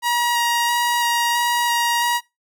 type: tone with vibrato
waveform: sawtooth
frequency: 951 Hz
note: A#5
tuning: 34 cents sharp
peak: -13 dBFS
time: 0.02-2.21 s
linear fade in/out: 50 ms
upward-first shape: square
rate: 1.5 Hz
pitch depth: 9 cents each way
effects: noise-tail reverb RT60 0.2 s tail -20 dB re dry